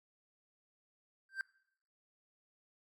triangle tone with exponential growth, 1568 Hz, G6, in tune, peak -29 dBFS, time 1.29-1.41 s, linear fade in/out 1 ms, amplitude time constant 25 ms, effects noise-tail reverb RT60 0.7 s tail -23 dB re dry + MP3 96 kbps

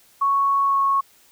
sine tone with pitch glide, 1108.7 to 1100.4 Hz, C#6 to C#6, 0 to -13 cents, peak -16 dBFS, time 0.21-1.01 s, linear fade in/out 10 ms, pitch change -13 cents, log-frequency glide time 0.65-0.77 s, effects white hiss -55 dBFS RMS until 1.31 s

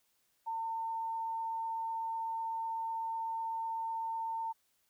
sine tone, 904 Hz, A5, 47 cents sharp, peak -34 dBFS, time 0.46-4.53 s, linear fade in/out 20 ms, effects white hiss -75 dBFS RMS until 4.89 s

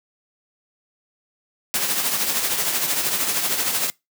white noise with tremolo, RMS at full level -20 dBFS, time 1.74-3.9 s, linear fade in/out 0 ms, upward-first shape triangle, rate 13 Hz, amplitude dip 55%, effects noise-tail reverb RT60 0.2 s tail -24 dB re dry + high-pass 150 Hz 12 dB/octave

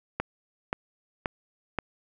click train, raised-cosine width 0.5 ms, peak -12 dBFS, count 4, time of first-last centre 0.2-1.787 s, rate 1.89 Hz, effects none

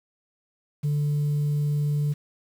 sine tone, 146.83 Hz, D3, in tune, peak -19 dBFS, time 0.83-2.14 s, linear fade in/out 20 ms, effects tanh soft clip ceiling -20 dBFS + 8-bit

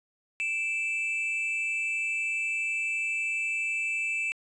triangle tone pair together, 2349 / 2637 Hz, D7 / E7, 0 / 0 cents, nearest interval major second, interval 200 cents, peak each -31 / -27 dBFS, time 0.4-4.32 s, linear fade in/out 0 ms, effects resampled to 24000 Hz

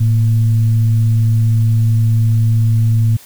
sine tone with frequency modulation, 111.6 Hz, A2, 25 cents sharp, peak -9 dBFS, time 0-3.17 s, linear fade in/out 10 ms, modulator 123 Hz, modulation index 0.27, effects white hiss -41 dBFS RMS until 3.25 s

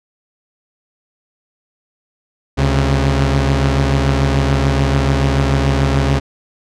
sawtooth tone pair together, 71.25 / 135.6 Hz, C#2 / C#3, +48 / -38 cents, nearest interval major seventh, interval 1114 cents, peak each -11 dBFS, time 2.57-6.2 s, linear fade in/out 20 ms, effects low-pass 6000 Hz 12 dB/octave

